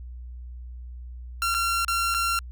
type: tone with dropouts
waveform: sawtooth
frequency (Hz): 1370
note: F6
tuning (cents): -34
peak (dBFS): -19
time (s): 1.42-2.39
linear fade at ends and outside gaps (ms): 1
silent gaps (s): 1.543-1.547 / 1.848-1.881 / 2.142-2.146
effects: added 61 Hz sine -36 dBFS peak until 2.51 s